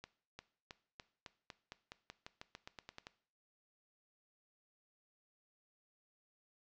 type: accelerating click train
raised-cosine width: 0.2 ms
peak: -30 dBFS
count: 17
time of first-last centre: 0.04-3.069 s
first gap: 350 ms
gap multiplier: 0.91
effects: noise-tail reverb RT60 0.5 s tail -17 dB re dry + low-pass 6000 Hz 12 dB/octave